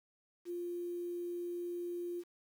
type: tone with quantisation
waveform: sine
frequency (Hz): 349.2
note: F4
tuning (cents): 0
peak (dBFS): -37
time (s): 0.45-2.24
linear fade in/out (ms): 50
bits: 10
effects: none